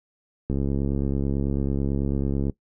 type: click train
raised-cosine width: 3 ms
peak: -13 dBFS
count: 139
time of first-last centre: 0.5-2.497 s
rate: 69.1 Hz
effects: noise-tail reverb RT60 0.1 s tail -19 dB re dry